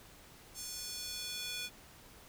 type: tone with high-pass filter sweep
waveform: square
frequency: 489.2 Hz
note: B4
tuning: 16 cents flat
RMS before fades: -42 dBFS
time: 0.54-1.7 s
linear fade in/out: 50 ms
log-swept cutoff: 6300 to 2800 Hz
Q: 1.7
effects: pink hiss -57 dBFS RMS until 2.28 s